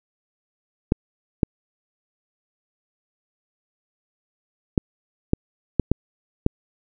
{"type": "clicks", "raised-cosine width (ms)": 3, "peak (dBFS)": -3, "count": 7, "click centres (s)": [0.921, 1.432, 4.778, 5.334, 5.797, 5.916, 6.464], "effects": []}